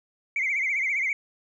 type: tone with vibrato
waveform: sine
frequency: 2183 Hz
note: C#7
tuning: 27 cents flat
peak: -22 dBFS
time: 0.36-1.13 s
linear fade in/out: 2 ms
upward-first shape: triangle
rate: 15 Hz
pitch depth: 140 cents each way
effects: tanh soft clip ceiling -19 dBFS